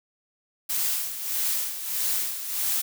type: noise with tremolo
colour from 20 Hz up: blue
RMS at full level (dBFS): -25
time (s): 0.69-2.82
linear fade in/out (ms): 10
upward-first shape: sine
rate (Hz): 1.6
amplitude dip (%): 65
effects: none